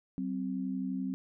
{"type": "tone pair together", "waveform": "sine", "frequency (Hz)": [189.82, 261.6], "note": ["F#3", "C4"], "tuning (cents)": [45, 0], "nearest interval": "tritone", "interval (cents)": 555, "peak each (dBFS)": [-35, -34], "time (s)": [0.18, 1.14], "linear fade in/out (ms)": 0, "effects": []}